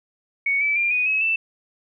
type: tone with pitch steps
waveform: sine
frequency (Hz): 2227 / 2307 / 2390 / 2475 / 2564 / 2656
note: C#7 / D7 / D7 / D#7 / E7 / E7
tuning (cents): +7 / -31 / +30 / -10 / -49 / +12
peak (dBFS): -18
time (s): 0.46-1.36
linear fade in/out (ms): 5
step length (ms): 150
effects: none